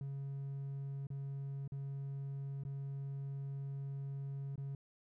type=tone with dropouts; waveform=triangle; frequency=138.2 Hz; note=C#3; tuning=5 cents flat; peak=-37 dBFS; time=0.01-4.75 s; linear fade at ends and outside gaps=2 ms; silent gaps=1.069-1.103 / 1.677-1.72 / 2.636-2.65 / 4.557-4.578 s; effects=tanh soft clip ceiling -33 dBFS